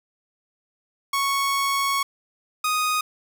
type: tone pair in turn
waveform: sawtooth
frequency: 1107 / 1244.3 Hz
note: C#6 / D#6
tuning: -3 / 0 cents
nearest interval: major second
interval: 203 cents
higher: second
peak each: -17 dBFS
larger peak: neither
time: 1.13-2.03 / 2.64-3.01 s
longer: first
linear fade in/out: 5 ms
effects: none